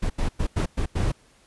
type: noise bursts at uneven times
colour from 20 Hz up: brown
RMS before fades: -23 dBFS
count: 6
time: 0.02-0.1 / 0.18-0.29 / 0.39-0.47 / 0.56-0.66 / 0.77-0.86 / 0.95-1.12 s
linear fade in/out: 10 ms
effects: pink hiss -58 dBFS RMS until 1.46 s + resampled to 24000 Hz